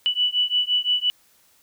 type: beating tone pair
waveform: sine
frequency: 2960 / 2965.8 Hz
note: F#7 / F#7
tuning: 0 / +3 cents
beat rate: 5.8 Hz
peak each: -22 dBFS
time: 0.06-1.1 s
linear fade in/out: 0 ms
effects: white hiss -59 dBFS RMS until 1.62 s